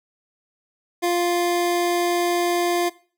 25% pulse tone, 349.2 Hz, F4, in tune, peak -15 dBFS, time 1.02-2.9 s, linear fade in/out 20 ms, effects noise-tail reverb RT60 0.4 s tail -19 dB re dry

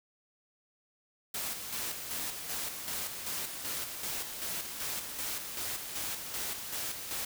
white noise with tremolo, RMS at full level -36 dBFS, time 1.34-7.25 s, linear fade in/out 5 ms, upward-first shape square, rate 2.6 Hz, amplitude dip 45%, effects none

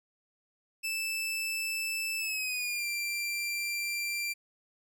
sawtooth tone with pitch glide, 2637 to 2363 Hz, E7 to D7, 0 to +10 cents, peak -28 dBFS, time 0.83-4.34 s, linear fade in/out 20 ms, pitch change -190 cents, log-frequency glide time 2.18-2.87 s, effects none

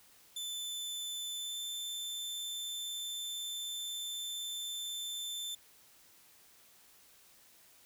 sawtooth tone with pitch glide, 3520 to 3542 Hz, A7 to A7, 0 to +11 cents, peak -35 dBFS, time 0.36-5.55 s, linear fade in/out 5 ms, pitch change +11 cents, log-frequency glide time 1.37-1.59 s, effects white hiss -62 dBFS RMS until 7.85 s

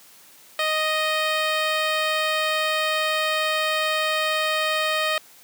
10% pulse tone with notch filter, 622.3 Hz, D#5, in tune, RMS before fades -23 dBFS, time 0.59-5.18 s, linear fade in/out 2 ms, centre 11000 Hz, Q 0.88, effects white hiss -50 dBFS RMS until 5.43 s + high-pass 150 Hz 12 dB/octave

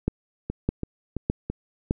two click trains, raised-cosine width 3 ms, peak -15 / -9 dBFS, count 4 / 4, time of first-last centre 0.5-1.5 / 0.08-1.909 s, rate 3 / 1.64 Hz, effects none

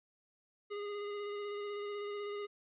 square tone with vibrato, 410.8 Hz, G#4, 19 cents flat, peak -39 dBFS, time 0.7-2.47 s, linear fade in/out 20 ms, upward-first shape square, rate 16 Hz, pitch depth 14 cents each way, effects resampled to 8000 Hz + 13-bit

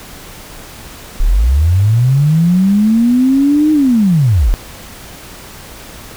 sine linear two-way sweep, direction up then down, 31 to 311.1 to 31 Hz, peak -7 dBFS, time 1.2-4.54 s, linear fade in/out 0 ms, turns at 3.72 s, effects pink hiss -33 dBFS RMS until 6.16 s

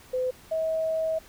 sine tone pair in turn, 509 / 641.3 Hz, C5 / E5, -48 / -48 cents, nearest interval major third, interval 400 cents, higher second, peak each -24 dBFS, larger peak neither, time 0.13-0.31 / 0.51-1.19 s, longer second, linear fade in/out 10 ms, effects pink hiss -52 dBFS RMS until 1.28 s

